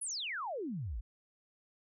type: exponential sweep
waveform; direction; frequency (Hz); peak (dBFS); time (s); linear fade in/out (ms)
sine; down; 11000 to 44.45; -36; 0.01-1.01; 10
effects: none